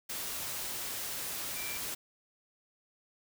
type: tone in noise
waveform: sine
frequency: 2349 Hz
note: D7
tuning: in tune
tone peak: -42 dBFS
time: 1.56-1.78 s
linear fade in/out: 10 ms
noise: white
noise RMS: -38 dBFS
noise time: 0.09-1.95 s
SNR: -7 dB
effects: none